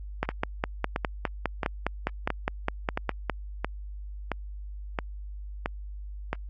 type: two click trains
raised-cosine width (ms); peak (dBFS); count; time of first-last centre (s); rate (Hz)
0.5; -10 / -12; 16 / 10; 0.23-3.297 / 0.29-6.33; 4.89 / 1.49
effects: added 50 Hz sine -36 dBFS peak until 6.49 s + Opus 48 kbps